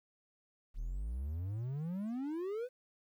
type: exponential sweep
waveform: triangle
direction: up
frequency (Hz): 35.05 to 518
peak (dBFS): -34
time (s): 0.74-2.69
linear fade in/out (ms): 50
effects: 12-bit